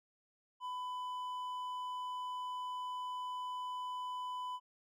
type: tone with hard clipping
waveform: sine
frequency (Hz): 1000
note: B5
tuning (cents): +21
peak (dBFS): -40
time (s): 0.6-4.6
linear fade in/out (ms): 50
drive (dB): 5
effects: none